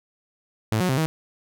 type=tone with pitch steps; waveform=sawtooth; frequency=109.6 / 182.3 / 131.2 / 159 Hz; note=A2 / F#3 / C3 / D#3; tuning=-6 / -25 / +5 / +38 cents; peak=-16 dBFS; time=0.72-1.06 s; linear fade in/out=0 ms; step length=85 ms; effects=none